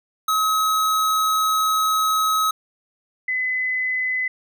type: tone pair in turn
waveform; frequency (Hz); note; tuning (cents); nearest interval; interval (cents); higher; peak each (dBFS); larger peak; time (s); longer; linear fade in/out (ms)
square / sine; 1278 / 2019; D#6 / B6; +46 / +38; minor sixth; 792; second; -18 / -20; first; 0.28-2.51 / 3.28-4.28; first; 5
effects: none